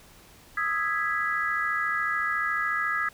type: chord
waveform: sine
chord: E major seventh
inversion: third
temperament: equal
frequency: 1244.5 / 1318.5 / 1661.2 / 1975.5 Hz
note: D#6 / E6 / G#6 / B6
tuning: 0 / 0 / 0 / 0 cents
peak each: -30 / -33 / -28 / -31 dBFS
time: 0.57-3.09 s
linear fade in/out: 5 ms
effects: pink hiss -53 dBFS RMS until 3.13 s